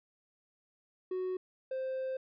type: tone pair in turn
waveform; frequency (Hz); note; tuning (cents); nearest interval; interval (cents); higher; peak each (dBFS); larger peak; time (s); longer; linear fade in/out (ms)
triangle; 370 / 523.3; F#4 / C5; 0 / 0; tritone; 600; second; -30 / -31; first; 1.11-1.37 / 1.71-2.17; second; 5
effects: tanh soft clip ceiling -26 dBFS + resampled to 11025 Hz